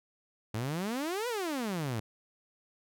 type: exponential two-way sweep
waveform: sawtooth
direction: up then down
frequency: 103.83 to 505 to 103.83 Hz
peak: -28 dBFS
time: 0.54-2 s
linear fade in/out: 5 ms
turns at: 1.28 s
effects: none